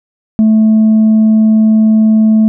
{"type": "tone with tanh clipping", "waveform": "sine", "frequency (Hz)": 218.4, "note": "A3", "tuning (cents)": -13, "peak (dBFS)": -5, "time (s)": [0.39, 2.48], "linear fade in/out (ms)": 0, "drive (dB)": 1, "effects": []}